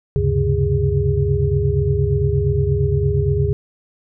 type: tone cluster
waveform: sine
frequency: 73.8 / 97.2 / 132.7 / 141.3 / 408.8 Hz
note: D2 / G2 / C3 / C#3 / G#4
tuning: +9 / -14 / +25 / +34 / -27 cents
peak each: -21 dBFS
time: 0.16-3.53 s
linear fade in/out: 0 ms
effects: none